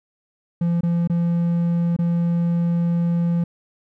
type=tone with dropouts; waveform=triangle; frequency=170.9 Hz; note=F3; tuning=37 cents flat; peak=-15 dBFS; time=0.61-3.44 s; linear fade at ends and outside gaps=5 ms; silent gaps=0.809-0.832 / 1.075-1.097 / 1.965-1.988 s; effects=none